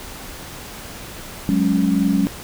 sine chord, F# suspended second, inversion none, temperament equal, 185 / 207.7 / 277.2 Hz, F#3 / G#3 / C#4, 0 / 0 / 0 cents, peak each -19 dBFS, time 1.49-2.27 s, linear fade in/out 0 ms, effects pink hiss -35 dBFS RMS until 2.43 s

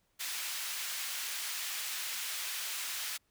pink high-pass noise, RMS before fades -38 dBFS, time 0.19-3.18 s, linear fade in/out 20 ms, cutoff 2000 Hz, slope 12 dB/octave, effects pink hiss -75 dBFS RMS until 3.3 s

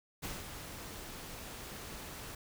pink noise with ADSR envelope, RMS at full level -40 dBFS, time 0.22-2.35 s, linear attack 19 ms, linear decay 190 ms, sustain -6 dB, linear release 3 ms, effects none

